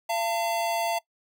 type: tone pair together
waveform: square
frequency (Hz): 682 / 898.1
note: F5 / A5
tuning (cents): -41 / +35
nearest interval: perfect fourth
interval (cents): 476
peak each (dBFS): -28 / -29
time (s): 0.09-0.99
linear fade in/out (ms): 10
effects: noise-tail reverb RT60 0.1 s tail -21 dB re dry